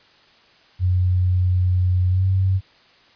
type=tone with pitch glide; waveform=sine; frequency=91 to 94.86 Hz; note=F#2 to F#2; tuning=-28 to +44 cents; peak=-15 dBFS; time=0.79-2.61 s; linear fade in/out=50 ms; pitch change=+72 cents; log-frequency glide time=2.09-2.25 s; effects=white hiss -53 dBFS RMS until 3.15 s + resampled to 11025 Hz